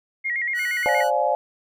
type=tone with vibrato; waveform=sine; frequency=2019 Hz; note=B6; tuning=38 cents sharp; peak=-22 dBFS; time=0.24-1.04 s; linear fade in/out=20 ms; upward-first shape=square; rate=8.5 Hz; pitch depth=95 cents each way
type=tone; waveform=sawtooth; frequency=1480 Hz; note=F#6; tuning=in tune; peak=-27 dBFS; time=0.54-1.11 s; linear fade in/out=50 ms
type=chord; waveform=sine; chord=D half-diminished seventh; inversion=third; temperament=just; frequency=528.6 / 587.3 / 704.8 / 845.8 Hz; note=C5 / D5 / F5 / Ab5; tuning=+18 / 0 / +16 / +31 cents; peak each=-25 / -23 / -24 / -23 dBFS; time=0.86-1.35 s; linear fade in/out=0 ms
effects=none